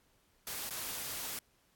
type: noise with dropouts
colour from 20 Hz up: white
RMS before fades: -40 dBFS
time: 0.47-1.39 s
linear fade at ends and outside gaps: 2 ms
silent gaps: 0.693-0.707 s
effects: pink hiss -71 dBFS RMS until 1.75 s + AAC 64 kbps